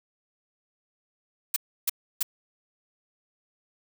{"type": "noise bursts", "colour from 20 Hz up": "blue", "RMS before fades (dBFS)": -24, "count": 3, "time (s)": [1.54, 2.229], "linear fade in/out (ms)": 5, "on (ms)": 23, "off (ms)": 310, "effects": []}